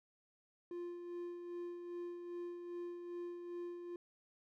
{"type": "tone with tremolo", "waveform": "triangle", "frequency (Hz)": 349.2, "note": "F4", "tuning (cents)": 0, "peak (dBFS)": -39, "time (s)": [0.71, 3.96], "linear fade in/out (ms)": 2, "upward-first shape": "sine", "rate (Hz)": 2.5, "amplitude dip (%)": 45, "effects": []}